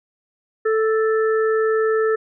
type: harmonic tone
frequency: 440 Hz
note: A4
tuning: in tune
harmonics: 1 / 3 / 4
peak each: -16 / -26 / -28 dBFS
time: 0.65-2.16 s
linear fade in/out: 10 ms
effects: none